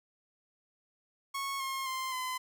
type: tone with pitch steps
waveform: sawtooth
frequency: 1100 / 1073 / 1046.7 / 1021 Hz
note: C#6 / C6 / C6 / C6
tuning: -14 / +43 / 0 / -43 cents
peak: -30 dBFS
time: 1.34-2.38 s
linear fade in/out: 10 ms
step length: 260 ms
effects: none